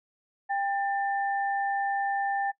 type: tone pair together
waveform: sine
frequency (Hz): 795 / 1784.7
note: G5 / A6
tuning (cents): +24 / +24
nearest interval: octave + major second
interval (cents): 1400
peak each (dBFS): -26 / -33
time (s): 0.49-2.52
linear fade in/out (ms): 20
effects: noise-tail reverb RT60 0.1 s tail -23 dB re dry